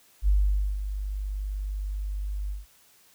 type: tone with ADSR envelope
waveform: sine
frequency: 49.8 Hz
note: G1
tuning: 28 cents sharp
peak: -17 dBFS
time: 0.22-2.66 s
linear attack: 58 ms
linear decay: 500 ms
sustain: -11 dB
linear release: 160 ms
effects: white hiss -59 dBFS RMS until 3.14 s